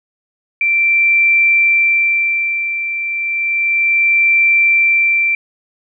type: tone with tremolo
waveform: sine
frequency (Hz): 2349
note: D7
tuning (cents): 0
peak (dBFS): -8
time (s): 0.61-5.35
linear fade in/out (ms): 2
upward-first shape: sine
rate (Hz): 0.32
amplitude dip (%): 65
effects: none